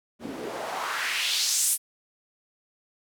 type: noise with band-pass filter sweep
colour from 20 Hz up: white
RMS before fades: -28 dBFS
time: 0.19-1.78 s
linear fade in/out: 50 ms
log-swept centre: 210 to 11000 Hz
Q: 2
effects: none